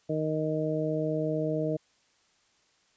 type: harmonic tone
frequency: 155.56 Hz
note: D#3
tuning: in tune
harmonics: 1 / 2 / 3 / 4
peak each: -32 / -32 / -32 / -32 dBFS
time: 0.09-1.77 s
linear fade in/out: 10 ms
effects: white hiss -67 dBFS RMS until 2.96 s + resampled to 16000 Hz